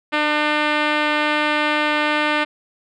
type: tone with low-pass filter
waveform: 5% pulse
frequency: 300.4 Hz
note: D4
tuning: 39 cents sharp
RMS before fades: -19 dBFS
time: 0.12-2.45 s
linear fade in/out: 20 ms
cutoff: 2800 Hz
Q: 0.75
effects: none